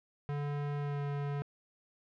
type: tone with pitch glide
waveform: square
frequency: 144.7 to 143.04 Hz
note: D3 to D3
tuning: -25 to -45 cents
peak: -34 dBFS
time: 0.29-1.42 s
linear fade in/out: 0 ms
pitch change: -20 cents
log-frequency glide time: 0.79-1.01 s
effects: low-pass 2000 Hz 12 dB/octave